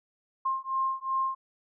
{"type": "beating tone pair", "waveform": "sine", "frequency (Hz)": [1060, 1062.7], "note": ["C6", "C6"], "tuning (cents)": [22, 27], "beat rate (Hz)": 2.7, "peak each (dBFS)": -30, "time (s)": [0.45, 1.35], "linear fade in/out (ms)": 10, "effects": []}